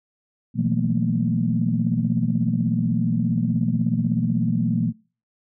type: tone cluster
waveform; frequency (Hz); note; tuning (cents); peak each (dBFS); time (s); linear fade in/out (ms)
sine; 120.5 / 164.1 / 180 / 219.1 / 235.6; B2 / E3 / F#3 / A3 / A#3; -42 / -8 / -47 / -7 / +19; -25; 0.54-4.93; 50
effects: noise-tail reverb RT60 0.4 s tail -25 dB re dry + tanh soft clip ceiling -7 dBFS